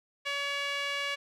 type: tone with band-pass filter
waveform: sawtooth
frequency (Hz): 566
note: C#5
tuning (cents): +36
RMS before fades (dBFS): -33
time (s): 0.25-1.16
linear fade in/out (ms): 20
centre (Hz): 2500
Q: 1.8
effects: none